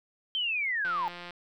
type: linear sweep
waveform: sine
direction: down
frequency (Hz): 3151 to 835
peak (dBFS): -27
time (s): 0.35-1.08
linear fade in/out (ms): 0
type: click train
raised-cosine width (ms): 0.3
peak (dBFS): -26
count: 81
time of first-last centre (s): 0.85-1.307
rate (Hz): 175
effects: none